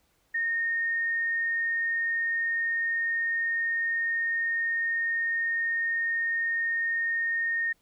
sine tone, 1842 Hz, A#6, 21 cents flat, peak -25 dBFS, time 0.34-7.73 s, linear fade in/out 10 ms, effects pink hiss -69 dBFS RMS until 7.81 s

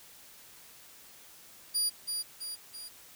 25% pulse tone with echo, 4800 Hz, D8, 37 cents sharp, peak -22 dBFS, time 1.74-1.9 s, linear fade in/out 20 ms, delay 330 ms, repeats 3, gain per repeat -5 dB, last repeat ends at 2.89 s, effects white hiss -54 dBFS RMS until 3.15 s

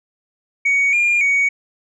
sine tone with pitch steps, 2240 / 2408 / 2240 Hz, C#7 / D7 / C#7, +18 / +43 / +18 cents, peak -11 dBFS, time 0.65-1.49 s, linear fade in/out 10 ms, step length 280 ms, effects tanh soft clip ceiling -11 dBFS

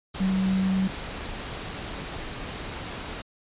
sine tone in noise, 190 Hz, F#3, 46 cents sharp, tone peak -21 dBFS, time 0.2-0.88 s, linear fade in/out 10 ms, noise pink, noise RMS -35 dBFS, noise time 0.14-3.22 s, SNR +11 dB, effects resampled to 8000 Hz

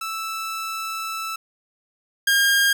sawtooth tone pair in turn, 1318.5 / 1615.2 Hz, E6 / G#6, 0 / -49 cents, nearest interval major third, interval 351 cents, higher second, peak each -23 / -12 dBFS, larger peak second, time 0.01-1.36 / 2.27-2.73 s, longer first, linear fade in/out 5 ms, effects none

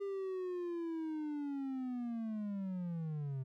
triangle linear sweep, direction down, 401.2 to 129 Hz, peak -35 dBFS, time 0-3.44 s, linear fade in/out 20 ms, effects none

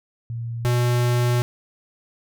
sine / square tone pair in turn, 116.54 / 121.7 Hz, A#2 / B2, 0 / -25 cents, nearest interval minor second, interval 75 cents, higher second, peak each -26 / -18 dBFS, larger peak second, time 0.3-0.65 / 0.65-1.42 s, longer second, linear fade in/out 0 ms, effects none

